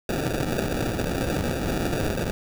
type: noise with sample-and-hold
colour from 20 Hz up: violet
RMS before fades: -26 dBFS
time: 0.09-2.31 s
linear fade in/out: 2 ms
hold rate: 1050 Hz
effects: none